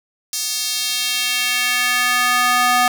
square tone with high-pass filter sweep, 246.9 Hz, B3, in tune, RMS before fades -18 dBFS, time 0.33-2.88 s, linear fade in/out 2 ms, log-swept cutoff 5600 to 880 Hz, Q 1.5, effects none

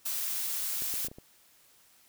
blue noise, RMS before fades -33 dBFS, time 0.05-1.08 s, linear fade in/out 10 ms
clicks, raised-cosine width 2 ms, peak -33 dBFS, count 6, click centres 0.821 / 0.94 / 1.048 / 1.084 / 1.115 / 1.185 s
effects white hiss -62 dBFS RMS until 2.08 s

